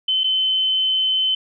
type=tone with dropouts; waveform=sine; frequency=3059 Hz; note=G7; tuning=43 cents flat; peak=-16 dBFS; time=0.08-1.35 s; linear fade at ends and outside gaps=5 ms; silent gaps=0.236-0.241 s; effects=none